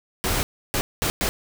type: noise bursts at uneven times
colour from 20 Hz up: pink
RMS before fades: -23 dBFS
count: 4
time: 0.24-0.43 / 0.74-0.81 / 1.02-1.1 / 1.21-1.29 s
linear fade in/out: 0 ms
effects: none